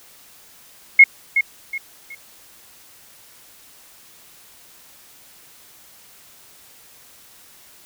sine tone with echo, 2164 Hz, C#7, 42 cents flat, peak -3 dBFS, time 0.99-1.04 s, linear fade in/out 5 ms, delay 370 ms, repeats 3, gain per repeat -10 dB, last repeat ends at 2.15 s, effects white hiss -48 dBFS RMS until 7.85 s

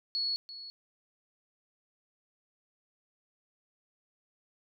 sine tone with echo, 4373 Hz, C#8, 24 cents flat, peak -29 dBFS, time 0.15-0.36 s, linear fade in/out 0 ms, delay 340 ms, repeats 1, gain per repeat -13 dB, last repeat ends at 0.7 s, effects none

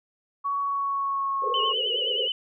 sine tone with pitch glide, 1122 to 1086.9 Hz, C#6 to C#6, +21 to -34 cents, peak -24 dBFS, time 0.44-1.73 s, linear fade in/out 20 ms, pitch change -55 cents, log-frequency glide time 0.63-1.59 s
white band-pass noise, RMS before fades -33 dBFS, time 1.42-2.28 s, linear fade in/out 5 ms, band 400 to 520 Hz, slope 96 dB/octave
sine tone with vibrato, 2960 Hz, F#7, in tune, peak -24 dBFS, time 1.54-2.32 s, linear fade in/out 2 ms, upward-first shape triangle, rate 9.6 Hz, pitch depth 73 cents each way
effects none

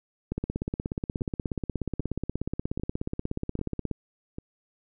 two click trains, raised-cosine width 3 ms, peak -22 / -16 dBFS, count 5 / 61, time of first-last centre 1.21-4.385 / 0.32-3.913 s, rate 1.26 / 16.7 Hz, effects none

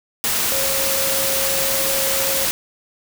sine tone in noise, 541 Hz, C#5, 42 cents flat, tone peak -25 dBFS, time 0.52-2.45 s, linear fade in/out 0 ms, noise white, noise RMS -20 dBFS, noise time 0.24-2.51 s, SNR -8 dB, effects none

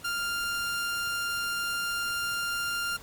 sawtooth tone, 1396.9 Hz, F6, in tune, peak -25 dBFS, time 0.04-2.97 s, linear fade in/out 10 ms, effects pink hiss -50 dBFS RMS until 3.02 s + AAC 64 kbps

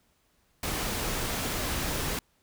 pink noise, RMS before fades -31 dBFS, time 0.63-2.19 s, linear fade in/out 2 ms, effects pink hiss -69 dBFS RMS until 2.42 s

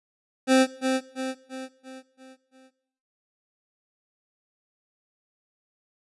25% pulse tone with echo, 261.6 Hz, C4, in tune, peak -12 dBFS, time 0.47-0.67 s, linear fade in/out 50 ms, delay 340 ms, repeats 6, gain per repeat -6 dB, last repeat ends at 2.71 s, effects noise-tail reverb RT60 0.7 s tail -18 dB re dry + resampled to 24000 Hz

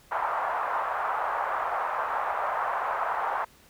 white band-pass noise, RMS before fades -29 dBFS, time 0.11-3.45 s, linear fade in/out 10 ms, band 690 to 1200 Hz, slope 24 dB/octave, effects pink hiss -57 dBFS RMS until 3.69 s

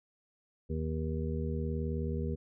harmonic tone, 79 Hz, D#2, 27 cents sharp, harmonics 1 / 2 / 3 / 5 / 6, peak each -34 / -37 / -39 / -41 / -42 dBFS, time 0.69-2.36 s, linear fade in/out 20 ms, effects none

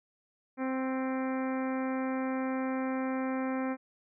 harmonic tone with a mistuned harmonic, 261.6 Hz, C4, in tune, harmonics 1 / 2 / 3 / 4 / 5 / 6 / 7 / 8 / 9, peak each -31 / -37 / -41 / -43 / -45 / -47 / -48 / -49 / -50 dBFS, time 0.57-3.77 s, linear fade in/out 50 ms, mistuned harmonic 5, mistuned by +15 cents, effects none

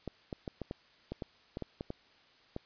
clicks, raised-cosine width 2 ms, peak -24 dBFS, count 12, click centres 0.077 / 0.328 / 0.478 / 0.617 / 0.711 / 1.12 / 1.222 / 1.571 / 1.623 / 1.809 / 1.904 / 2.564 s, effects white hiss -63 dBFS RMS until 2.65 s + resampled to 11025 Hz

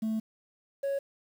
sine tone pair in turn, 220 / 554.4 Hz, A3 / C#5, 0 / 0 cents, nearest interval octave + major third, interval 1600 cents, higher second, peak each -25 dBFS, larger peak neither, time 0.02-0.2 / 0.83-0.99 s, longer first, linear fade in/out 10 ms, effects tanh soft clip ceiling -27 dBFS + 9-bit

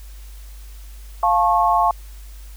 sine chord, F augmented, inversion none, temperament just, 698.5 / 873.1 / 1091.3 Hz, F5 / A5 / C#6, 0 / -14 / -27 cents, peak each -18 dBFS, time 1.23-1.91 s, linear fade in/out 2 ms, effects added 50 Hz sine -35 dBFS peak until 2.56 s + white hiss -49 dBFS RMS until 2.56 s

